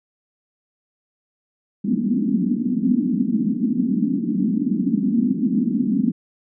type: band-pass noise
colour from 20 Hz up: pink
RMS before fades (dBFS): -20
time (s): 1.84-6.12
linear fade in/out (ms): 10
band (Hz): 200 to 270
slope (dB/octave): 48
effects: none